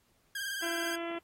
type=tone with vibrato; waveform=sawtooth; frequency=1600 Hz; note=G6; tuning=35 cents sharp; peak=-31 dBFS; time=0.35-0.96 s; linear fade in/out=5 ms; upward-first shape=sine; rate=19 Hz; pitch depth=52 cents each way
type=harmonic tone; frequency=337.7 Hz; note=E4; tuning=42 cents sharp; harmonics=1 / 2 / 3 / 4 / 5 / 6 / 7 / 8 / 9 / 10; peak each=-37 / -40 / -47 / -45 / -51 / -47 / -51 / -50 / -53 / -56 dBFS; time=0.62-1.19 s; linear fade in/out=10 ms
effects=pink hiss -71 dBFS RMS until 1.23 s + AAC 48 kbps